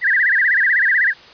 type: tone with vibrato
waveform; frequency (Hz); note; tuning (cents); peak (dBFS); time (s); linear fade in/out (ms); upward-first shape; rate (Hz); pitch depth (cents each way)
sine; 1783; A6; +22; -12; 0.01-1.14; 50; sine; 16; 210
effects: white hiss -42 dBFS RMS until 1.33 s + resampled to 11025 Hz